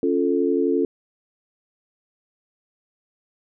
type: chord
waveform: sine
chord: Db augmented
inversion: none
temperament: equal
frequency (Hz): 277.2 / 349.2 / 440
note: Db4 / F4 / A4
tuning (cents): 0 / 0 / 0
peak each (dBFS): -22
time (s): 0.03-0.85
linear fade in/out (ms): 2
effects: none